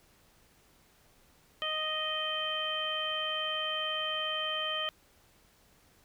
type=harmonic tone; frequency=622.3 Hz; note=D#5; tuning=in tune; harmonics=1 / 2 / 3 / 4 / 5; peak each=-39 / -38 / -40 / -43 / -33 dBFS; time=1.62-4.89 s; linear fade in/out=0 ms; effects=pink hiss -64 dBFS RMS until 6.04 s